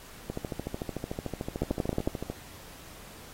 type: two click trains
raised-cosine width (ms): 2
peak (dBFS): -19 / -13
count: 28 / 6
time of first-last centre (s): 0.3-2.3 / 1.62-2.075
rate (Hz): 13.5 / 11
effects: pink hiss -49 dBFS RMS until 3.33 s + AAC 48 kbps